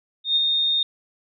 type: tone with ADSR envelope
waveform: sine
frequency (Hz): 3674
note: A#7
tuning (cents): -26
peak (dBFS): -15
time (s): 0.24-0.83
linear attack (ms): 120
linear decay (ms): 25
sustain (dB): -3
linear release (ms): 3
effects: none